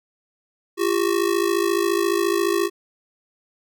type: ring-modulated tone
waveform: square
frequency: 370.9 Hz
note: F#4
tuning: 4 cents sharp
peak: -16 dBFS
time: 0.77-2.7 s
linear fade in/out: 50 ms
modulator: 27.2 Hz
effects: none